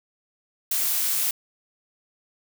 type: noise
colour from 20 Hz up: blue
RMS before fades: -24 dBFS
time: 0.71-1.31 s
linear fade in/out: 5 ms
effects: none